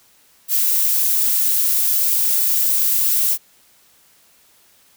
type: noise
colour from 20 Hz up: violet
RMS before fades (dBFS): -17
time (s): 0.48-3.38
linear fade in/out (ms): 50
effects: white hiss -54 dBFS RMS until 4.96 s